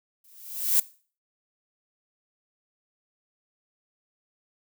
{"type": "noise with exponential growth", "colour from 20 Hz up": "violet", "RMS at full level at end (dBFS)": -18, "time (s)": [0.24, 0.8], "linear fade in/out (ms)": 5, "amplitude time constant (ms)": 120, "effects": ["noise-tail reverb RT60 0.4 s tail -19 dB re dry"]}